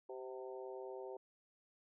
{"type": "harmonic tone with a mistuned harmonic", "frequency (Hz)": 129.4, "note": "C3", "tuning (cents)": -19, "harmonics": [3, 4, 5, 6, 7], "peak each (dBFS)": [-47, -50, -55, -57, -56], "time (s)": [0.09, 1.17], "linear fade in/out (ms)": 5, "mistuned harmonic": 6, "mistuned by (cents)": -31, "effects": []}